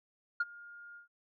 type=tone with ADSR envelope; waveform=sine; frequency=1416 Hz; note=F6; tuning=23 cents sharp; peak=-24 dBFS; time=0.4-1.08 s; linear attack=6 ms; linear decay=33 ms; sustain=-24 dB; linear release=120 ms; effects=tanh soft clip ceiling -25 dBFS